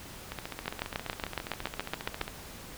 two click trains, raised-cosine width 0.3 ms, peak -14 / -20 dBFS, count 12 / 30, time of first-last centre 0.68-2.214 / 0.32-2.279 s, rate 7.17 / 14.8 Hz, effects pink hiss -46 dBFS RMS until 2.77 s

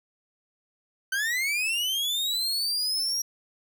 40% pulse linear sweep, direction up, 1521 to 5700 Hz, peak -24 dBFS, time 1.12-3.22 s, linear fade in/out 5 ms, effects none

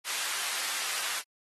pink high-pass noise, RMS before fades -33 dBFS, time 0.04-1.23 s, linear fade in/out 50 ms, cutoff 1300 Hz, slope 12 dB/octave, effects AAC 32 kbps

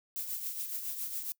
violet noise with tremolo, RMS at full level -35 dBFS, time 0.16-1.32 s, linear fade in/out 0 ms, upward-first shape triangle, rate 7.2 Hz, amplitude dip 60%, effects noise-tail reverb RT60 0.1 s tail -25 dB re dry

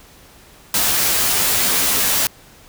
white noise with comb filter, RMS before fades -17 dBFS, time 0.74-2.27 s, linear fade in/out 2 ms, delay 13 ms, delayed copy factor -0.6, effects pink hiss -46 dBFS RMS until 2.68 s

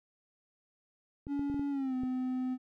clicks, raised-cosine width 3 ms, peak -29 dBFS, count 6, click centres 1.269 / 1.394 / 1.499 / 1.544 / 1.595 / 2.035 s
triangle tone with pitch glide, 283.5 to 255.5 Hz, C#4 to C4, +39 to -41 cents, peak -29 dBFS, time 1.27-2.58 s, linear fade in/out 50 ms, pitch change -180 cents, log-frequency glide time 1.7-1.95 s
effects none

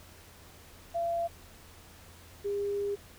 sine tone pair in turn, 680 / 404.3 Hz, F5 / G#4, -46 / -46 cents, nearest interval major sixth, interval 900 cents, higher first, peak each -28 / -29 dBFS, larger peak first, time 0.94-1.28 / 2.44-2.96 s, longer second, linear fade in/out 20 ms, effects added 85 Hz sine -56 dBFS peak until 3.18 s + pink hiss -54 dBFS RMS until 3.18 s

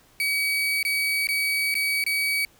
35% pulse tone with dropouts, 2271 Hz, C#7, 41 cents sharp, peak -20 dBFS, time 0.2-2.45 s, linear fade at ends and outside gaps 1 ms, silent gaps 0.829-0.85 / 1.271-1.288 / 1.742-1.752 / 2.04-2.064 s, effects pink hiss -57 dBFS RMS until 2.59 s

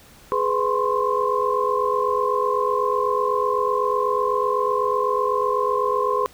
sine tone cluster, 419.4 / 499.2 / 1028 / 1076 Hz, G#4 / B4 / C6 / C6, +17 / +19 / -31 / +48 cents, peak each -24 dBFS, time 0.32-6.26 s, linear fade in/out 0 ms, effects pink hiss -49 dBFS RMS until 6.33 s

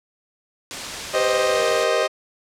white noise, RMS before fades -29 dBFS, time 0.71-1.84 s, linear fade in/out 0 ms
sawtooth chord, C minor, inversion second, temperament equal with one note detuned, 392 / 526.6 / 622.3 Hz, G4 / C5 / Eb5, 0 / +11 / 0 cents, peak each -22 / -20 / -17 dBFS, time 1.13-2.08 s, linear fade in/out 20 ms
sine tone with pitch glide, 505 to 473.9 Hz, B4 to A#4, +39 to +28 cents, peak -23 dBFS, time 1.15-2.03 s, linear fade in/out 2 ms, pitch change -111 cents, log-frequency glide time 1.48-1.63 s
effects low-pass 7000 Hz 12 dB/octave

